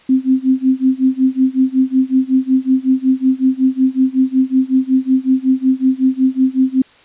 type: tone with tremolo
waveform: sine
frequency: 261.4 Hz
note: C4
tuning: 1 cent flat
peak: -7 dBFS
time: 0.09-6.82 s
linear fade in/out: 5 ms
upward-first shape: sine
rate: 5.4 Hz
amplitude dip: 95%
effects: white hiss -47 dBFS RMS until 7.04 s + resampled to 8000 Hz